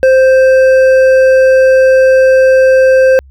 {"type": "tone with hard clipping", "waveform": "sine", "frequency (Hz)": 523.3, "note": "C5", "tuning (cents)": 0, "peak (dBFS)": -5, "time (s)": [0.03, 3.19], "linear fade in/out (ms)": 0, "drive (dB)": 7, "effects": ["added 67 Hz sine -35 dBFS peak until 3.3 s"]}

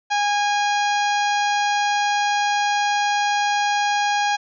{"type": "harmonic tone", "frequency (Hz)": 821, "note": "G#5", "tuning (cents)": -20, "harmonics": [1, 2, 3, 4, 5, 6, 7, 8], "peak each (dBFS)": [-19, -25, -29, -31, -33, -35, -36, -37], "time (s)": [0.1, 4.37], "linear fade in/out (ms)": 20, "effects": []}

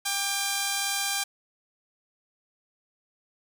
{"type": "tone pair together", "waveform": "5% pulse", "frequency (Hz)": [797, 1174.7], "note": ["G5", "D6"], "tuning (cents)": [28, 0], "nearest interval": "perfect fifth", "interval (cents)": 672, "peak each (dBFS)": [-15, -22], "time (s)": [0.05, 1.24], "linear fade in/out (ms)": 10, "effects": []}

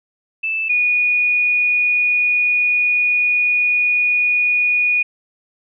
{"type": "tone pair in turn", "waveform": "sine", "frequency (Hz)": [2637, 2458], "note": ["E7", "D#7"], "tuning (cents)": [0, -22], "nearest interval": "minor second", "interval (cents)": 122, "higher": "first", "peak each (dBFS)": [-18, -13], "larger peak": "second", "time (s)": [[0.43, 0.69], [0.69, 5.03]], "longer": "second", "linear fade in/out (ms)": 10, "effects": []}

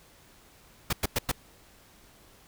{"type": "noise bursts", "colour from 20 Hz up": "pink", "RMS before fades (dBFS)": -26, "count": 4, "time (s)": [0.9, 1.316], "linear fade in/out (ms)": 5, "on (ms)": 29, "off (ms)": 100, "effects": ["pink hiss -57 dBFS RMS until 2.47 s"]}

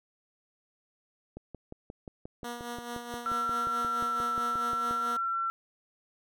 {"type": "click train", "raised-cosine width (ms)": 2, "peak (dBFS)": -28, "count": 21, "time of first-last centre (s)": [1.37, 4.91], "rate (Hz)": 5.65}
{"type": "tone with tremolo", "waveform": "10% pulse", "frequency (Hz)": 239.3, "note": "A#3", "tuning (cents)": 46, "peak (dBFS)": -27, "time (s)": [2.44, 5.17], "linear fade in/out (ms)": 5, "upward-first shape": "sine", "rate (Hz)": 4.6, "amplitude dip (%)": 50}
{"type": "tone with vibrato", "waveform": "sine", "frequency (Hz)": 1348, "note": "E6", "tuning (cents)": 38, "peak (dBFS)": -28, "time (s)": [3.26, 5.5], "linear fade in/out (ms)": 0, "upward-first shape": "triangle", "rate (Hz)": 0.68, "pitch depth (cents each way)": 15}
{"effects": []}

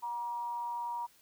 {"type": "tone with frequency modulation", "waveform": "sine", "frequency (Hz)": 952, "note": "A#5", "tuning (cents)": 36, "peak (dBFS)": -34, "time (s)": [0.02, 1.07], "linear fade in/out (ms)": 20, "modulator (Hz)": 219, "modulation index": 0.24, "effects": ["white hiss -64 dBFS RMS until 1.21 s"]}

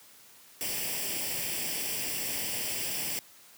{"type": "noise with comb filter", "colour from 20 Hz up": "white", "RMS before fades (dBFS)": -33, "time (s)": [0.61, 3.19], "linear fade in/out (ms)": 0, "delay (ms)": 0.38, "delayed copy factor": 0.7, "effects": ["white hiss -55 dBFS RMS until 3.57 s", "high-pass 100 Hz 12 dB/octave"]}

